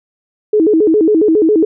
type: tone with vibrato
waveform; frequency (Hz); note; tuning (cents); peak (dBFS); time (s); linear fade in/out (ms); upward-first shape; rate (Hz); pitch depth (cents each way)
sine; 370; F#4; 0; -7; 0.53-1.65; 5; square; 7.3; 240
effects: none